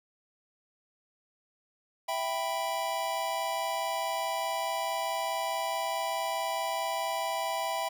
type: chord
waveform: square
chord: E minor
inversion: none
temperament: equal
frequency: 659.3 / 784 / 987.8 Hz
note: E5 / G5 / B5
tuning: 0 / 0 / 0 cents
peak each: -35 / -35 / -35 dBFS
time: 2.08-7.89 s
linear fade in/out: 10 ms
effects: none